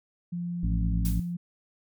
sine tone, 174.1 Hz, F3, 5 cents flat, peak -29 dBFS, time 0.32-1.37 s, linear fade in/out 10 ms
harmonic tone, 55 Hz, A1, in tune, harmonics 1 / 2 / 3 / 4 / 5, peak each -25 / -31 / -38 / -39 / -40 dBFS, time 0.63-1.2 s, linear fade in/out 5 ms
blue noise with exponential decay, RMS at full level -34 dBFS, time 1.05-1.34 s, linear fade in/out 2 ms, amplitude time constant 63 ms
effects MP3 96 kbps

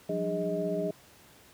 sine tone cluster, 174.7 / 190.4 / 299 / 409.4 / 629 Hz, F3 / F#3 / D4 / G#4 / D#5, +1 / +50 / +31 / -25 / +19 cents, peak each -35 / -39 / -37 / -33 / -32 dBFS, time 0.09-0.91 s, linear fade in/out 5 ms, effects pink hiss -56 dBFS RMS until 1.53 s + high-pass 80 Hz 12 dB/octave

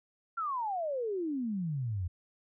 sine exponential sweep, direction down, 1396.9 to 83.6 Hz, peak -31 dBFS, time 0.37-2.08 s, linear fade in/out 10 ms, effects none

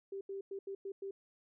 sine tone bursts at uneven times, 392 Hz, G4, in tune, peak -39 dBFS, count 6, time 0.12-0.21 / 0.29-0.41 / 0.51-0.59 / 0.67-0.75 / 0.85-0.92 / 1.02-1.11 s, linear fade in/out 5 ms, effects none

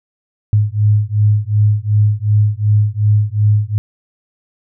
sine beating tone pair, 103.83 / 106.53 Hz, G#2 / G#2, 0 / +45 cents, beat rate 2.7 Hz, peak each -13 dBFS, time 0.53-3.78 s, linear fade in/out 0 ms, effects none

